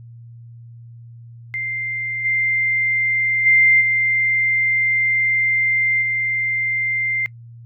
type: tone with level steps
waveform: sine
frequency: 2093 Hz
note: C7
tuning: in tune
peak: -22 / -16 / -10 / -15 / -18 dBFS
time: 1.54-7.26 s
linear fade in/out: 0 ms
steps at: 2.24 / 3.45 / 3.8 / 6.01 s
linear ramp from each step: 20 ms
effects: noise-tail reverb RT60 0.1 s tail -23 dB re dry + added 117 Hz sine -37 dBFS peak until 7.65 s